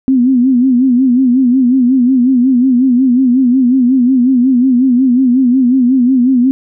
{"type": "tone with vibrato", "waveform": "sine", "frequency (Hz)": 253.4, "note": "B3", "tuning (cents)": 45, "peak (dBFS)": -6, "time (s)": [0.08, 6.51], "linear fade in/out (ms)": 0, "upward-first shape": "sine", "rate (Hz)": 5.5, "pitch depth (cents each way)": 100, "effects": []}